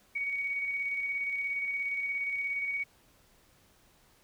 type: tone with tremolo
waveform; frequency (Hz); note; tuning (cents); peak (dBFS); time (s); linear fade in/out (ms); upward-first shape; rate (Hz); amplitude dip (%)
sine; 2243; C#7; +20; -29; 0.15-2.84; 10; square; 17; 30
effects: pink hiss -64 dBFS RMS until 4.23 s